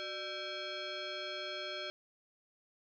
sine tone with frequency modulation, 1338 Hz, E6, 25 cents sharp, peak -38 dBFS, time 0-1.9 s, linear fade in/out 0 ms, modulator 968 Hz, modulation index 3.1, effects none

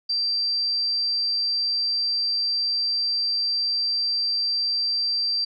sine tone, 4699 Hz, D8, in tune, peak -21 dBFS, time 0.09-5.45 s, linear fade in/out 10 ms, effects none

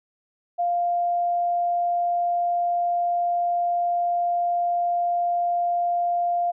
sine tone, 698.5 Hz, F5, in tune, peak -20 dBFS, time 0.58-6.52 s, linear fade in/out 20 ms, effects none

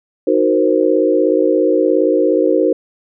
sine chord, C half-diminished seventh, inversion first, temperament equal, 311.1 / 370 / 466.2 / 523.3 Hz, Eb4 / Gb4 / Bb4 / C5, 0 / 0 / 0 / 0 cents, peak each -16 dBFS, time 0.27-2.73 s, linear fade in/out 5 ms, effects none

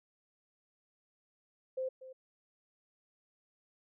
sine tone with echo, 520 Hz, C5, 11 cents flat, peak -33 dBFS, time 1.77-1.89 s, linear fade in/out 10 ms, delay 240 ms, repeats 1, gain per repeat -14 dB, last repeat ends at 2.13 s, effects none

